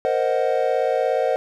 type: chord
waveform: triangle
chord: C half-diminished seventh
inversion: third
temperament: equal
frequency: 466.2 / 523.3 / 622.3 / 740 Hz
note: Bb4 / C5 / Eb5 / Gb5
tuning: 0 / 0 / 0 / 0 cents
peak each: -22 / -20 / -22 / -23 dBFS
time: 0.05-1.36 s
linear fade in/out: 0 ms
effects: none